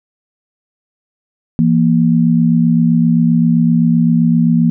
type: tone pair together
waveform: sine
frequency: 167.5 / 235.2 Hz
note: E3 / A#3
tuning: +28 / +16 cents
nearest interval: tritone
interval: 588 cents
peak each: -11 dBFS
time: 1.59-4.7 s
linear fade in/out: 0 ms
effects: none